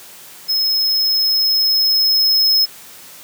square tone with level ramp, 5170 Hz, E8, 34 cents flat, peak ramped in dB -15 to -11 dBFS, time 0.48-2.66 s, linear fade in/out 20 ms, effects white hiss -39 dBFS RMS until 3.23 s + high-pass 100 Hz 12 dB/octave

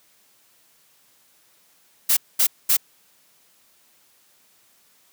blue noise bursts, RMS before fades -17 dBFS, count 3, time 2.09-2.77 s, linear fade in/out 10 ms, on 80 ms, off 220 ms, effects white hiss -59 dBFS RMS until 5.12 s + high-pass 100 Hz 12 dB/octave

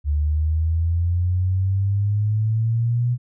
sine exponential sweep, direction up, 72.6 to 123.47 Hz, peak -17 dBFS, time 0.04-3.18 s, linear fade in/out 50 ms, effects none

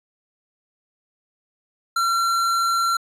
sine tone with tanh clipping, 1363 Hz, F6, 43 cents flat, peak -20 dBFS, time 1.96-2.97 s, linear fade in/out 5 ms, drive 17 dB, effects resampled to 32000 Hz

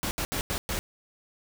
pink noise bursts at uneven times, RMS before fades -30 dBFS, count 5, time 0.03-0.11 / 0.18-0.25 / 0.32-0.41 / 0.5-0.58 / 0.69-0.79 s, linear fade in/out 0 ms, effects none

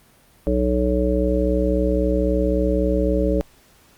harmonic tone, 61.9 Hz, B1, 5 cents sharp, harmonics 1 / 3 / 5 / 7 / 9, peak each -21 / -25 / -23 / -24 / -23 dBFS, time 0.47-3.41 s, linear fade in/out 0 ms, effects pink hiss -54 dBFS RMS until 3.97 s + Opus 32 kbps

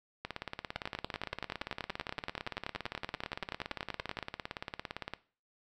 two click trains, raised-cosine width 0.3 ms, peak -21 / -19 dBFS, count 87 / 37, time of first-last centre 0.25-5.136 / 0.76-4.189 s, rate 17.6 / 10.5 Hz, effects noise-tail reverb RT60 0.4 s tail -18 dB re dry

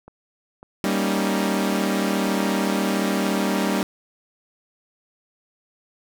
click train, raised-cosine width 1 ms, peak -28 dBFS, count 5, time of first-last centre 0.08-2.278 s, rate 1.82 Hz
sawtooth chord, Eb dominant seventh, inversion first, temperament equal, 196 / 233.1 / 277.2 / 311.1 Hz, G3 / Bb3 / Db4 / Eb4, 0 / 0 / 0 / 0 cents, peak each -19 / -23 / -24 / -24 dBFS, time 0.84-3.83 s, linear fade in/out 0 ms
effects none

